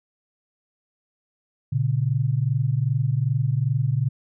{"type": "tone pair together", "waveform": "sine", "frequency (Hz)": [117.85, 140.4], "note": ["A#2", "C#3"], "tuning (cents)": [19, 22], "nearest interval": "minor third", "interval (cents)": 303, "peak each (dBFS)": -22, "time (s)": [1.72, 4.09], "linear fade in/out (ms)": 10, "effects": []}